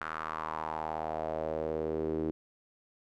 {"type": "tone with band-pass filter sweep", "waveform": "sawtooth", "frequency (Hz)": 78.9, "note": "D#2", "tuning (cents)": 25, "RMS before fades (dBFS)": -35, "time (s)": [0.01, 2.31], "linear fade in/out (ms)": 0, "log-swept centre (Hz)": [1400, 340], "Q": 3.9, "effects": []}